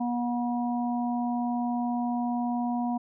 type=harmonic tone; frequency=241.4 Hz; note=B3; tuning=39 cents flat; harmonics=1 / 3 / 4; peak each=-27 / -32 / -37 dBFS; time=0-2.98 s; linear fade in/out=10 ms; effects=none